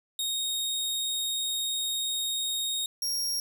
sawtooth tone pair in turn, 3729 / 5587 Hz, A#7 / F8, 0 / 0 cents, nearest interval perfect fifth, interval 700 cents, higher second, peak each -25 dBFS, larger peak neither, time 0.19-2.86 / 3.02-3.4 s, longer first, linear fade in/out 2 ms, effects none

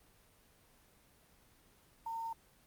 sine tone with quantisation, 910 Hz, A#5, 42 cents flat, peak -37 dBFS, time 2.06-2.33 s, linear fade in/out 5 ms, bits 10, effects pink hiss -66 dBFS RMS until 2.66 s + Opus 24 kbps

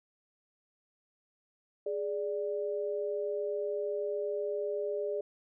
sine tone pair together, 415.3 / 587.3 Hz, G#4 / D5, 0 / 0 cents, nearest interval tritone, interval 600 cents, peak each -33 / -35 dBFS, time 1.86-5.21 s, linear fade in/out 5 ms, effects none

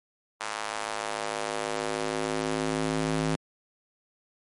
square tone with high-pass filter sweep, 53.2 Hz, G#1, 42 cents sharp, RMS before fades -30 dBFS, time 0.4-3.36 s, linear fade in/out 10 ms, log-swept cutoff 1000 to 180 Hz, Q 1.2, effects MP3 48 kbps

